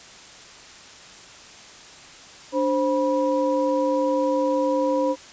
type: tone cluster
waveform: sine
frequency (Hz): 292.9 / 525 / 974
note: D4 / C5 / B5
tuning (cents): -5 / +6 / -24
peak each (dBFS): -24 / -21 / -27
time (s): 2.52-5.16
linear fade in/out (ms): 50
effects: white hiss -44 dBFS RMS until 5.32 s + resampled to 16000 Hz